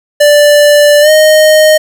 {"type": "tone with pitch glide", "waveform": "square", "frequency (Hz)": [587.3, 619.4], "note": ["D5", "D#5"], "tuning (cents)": [0, -8], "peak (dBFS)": -3, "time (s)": [0.2, 1.78], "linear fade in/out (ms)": 10, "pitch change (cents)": 92, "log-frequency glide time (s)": [1.01, 1.1], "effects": []}